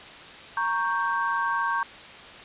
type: chord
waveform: sine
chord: G diminished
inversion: first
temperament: equal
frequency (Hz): 932.3 / 1108.7 / 1568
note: Bb5 / Db6 / G6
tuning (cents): 0 / 0 / 0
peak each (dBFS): -28 / -27 / -28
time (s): 0.57-1.83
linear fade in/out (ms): 2
effects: white hiss -43 dBFS RMS until 2.44 s + resampled to 8000 Hz